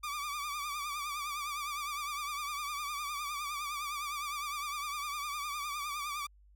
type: tone with vibrato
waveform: sawtooth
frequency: 1174.7 Hz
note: D6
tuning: in tune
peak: -32 dBFS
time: 0.03-6.27 s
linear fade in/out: 10 ms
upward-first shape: triangle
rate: 9.8 Hz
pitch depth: 84 cents each way
effects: added 50 Hz sine -58 dBFS peak until 6.55 s